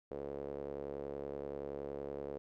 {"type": "tone with band-pass filter", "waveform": "sawtooth", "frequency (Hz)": 70.6, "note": "C#2", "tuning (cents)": 32, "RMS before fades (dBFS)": -43, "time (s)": [0.11, 2.38], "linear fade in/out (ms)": 0, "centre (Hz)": 470, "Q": 4, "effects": []}